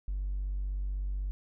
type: tone with hard clipping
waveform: sine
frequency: 48.04 Hz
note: G1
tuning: 34 cents flat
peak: -31 dBFS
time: 0.08-1.31 s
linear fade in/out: 0 ms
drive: 1 dB
effects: none